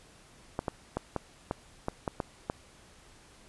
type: clicks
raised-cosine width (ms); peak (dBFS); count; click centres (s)
1; -16; 9; 0.591 / 0.682 / 0.97 / 1.163 / 1.511 / 1.884 / 2.078 / 2.202 / 2.499
effects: pink hiss -57 dBFS RMS until 3.48 s + resampled to 24000 Hz